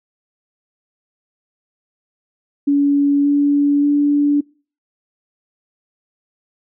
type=tone with pitch steps; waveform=sine; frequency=284.2 / 286.8 / 289.5 Hz; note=C#4 / D4 / D4; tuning=+43 / -41 / -25 cents; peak=-11 dBFS; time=2.67-4.41 s; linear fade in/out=10 ms; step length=580 ms; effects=noise-tail reverb RT60 0.4 s tail -25 dB re dry